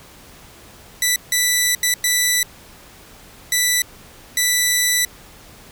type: tone bursts at uneven times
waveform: 10% pulse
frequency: 1975.5 Hz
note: B6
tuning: in tune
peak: -6 dBFS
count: 6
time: 1.02-1.16 / 1.32-1.75 / 1.83-1.94 / 2.04-2.43 / 3.52-3.82 / 4.37-5.05 s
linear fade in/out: 2 ms
effects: pink hiss -44 dBFS RMS until 5.71 s